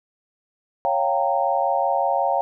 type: chord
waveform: sine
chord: G half-diminished seventh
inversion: second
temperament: equal with one note detuned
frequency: 554.4 / 698.5 / 784 / 922.7 Hz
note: Db5 / F5 / G5 / Bb5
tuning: 0 / 0 / 0 / -18 cents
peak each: -24 / -23 / -23 / -25 dBFS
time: 0.85-2.41 s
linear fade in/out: 0 ms
effects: none